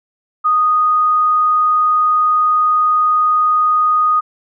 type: tone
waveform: sine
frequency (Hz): 1240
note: D#6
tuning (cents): -6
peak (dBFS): -10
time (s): 0.44-4.21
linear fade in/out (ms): 20
effects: none